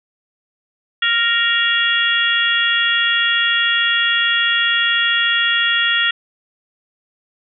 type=harmonic tone with a mistuned harmonic; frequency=466.2 Hz; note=A#4; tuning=in tune; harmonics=3 / 4 / 5 / 6 / 7; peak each=-20 / -18 / -30 / -20 / -19 dBFS; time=1.02-6.11 s; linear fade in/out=5 ms; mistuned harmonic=7; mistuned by=+39 cents; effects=none